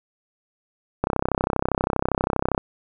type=click train; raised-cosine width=1 ms; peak=-6 dBFS; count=51; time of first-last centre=1.04-2.578 s; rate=32.5 Hz; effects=none